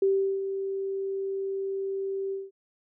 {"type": "tone with ADSR envelope", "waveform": "sine", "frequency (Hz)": 389.3, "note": "G4", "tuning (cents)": -12, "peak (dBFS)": -19, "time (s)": [0.02, 2.51], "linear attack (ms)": 4, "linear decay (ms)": 380, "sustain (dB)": -9, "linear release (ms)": 190, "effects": []}